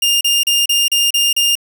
sawtooth tone bursts, 2810 Hz, F7, 10 cents sharp, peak -8 dBFS, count 7, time 0.02-1.554 s, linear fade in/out 5 ms, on 190 ms, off 34 ms, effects none

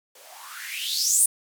violet noise with band-pass filter sweep, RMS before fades -26 dBFS, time 0.15-1.26 s, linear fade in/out 5 ms, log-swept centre 450 to 9800 Hz, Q 6.6, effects none

